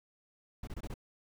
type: noise bursts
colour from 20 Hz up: brown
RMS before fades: -40 dBFS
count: 5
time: 0.63-0.941 s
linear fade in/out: 5 ms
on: 43 ms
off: 24 ms
effects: none